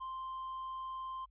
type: tone with tanh clipping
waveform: sine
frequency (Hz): 1046.5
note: C6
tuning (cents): 0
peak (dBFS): -40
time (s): 0-1.26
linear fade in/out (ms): 20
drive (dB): 2
effects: added 50 Hz sine -63 dBFS peak until 1.3 s + resampled to 8000 Hz